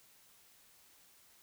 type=silence; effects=white hiss -64 dBFS RMS until 1.42 s